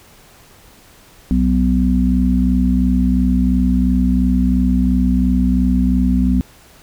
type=harmonic tone; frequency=62.9 Hz; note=B1; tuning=32 cents sharp; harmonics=1 / 3 / 4; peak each=-16 / -16 / -16 dBFS; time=1.31-6.41 s; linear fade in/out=0 ms; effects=pink hiss -46 dBFS RMS until 6.82 s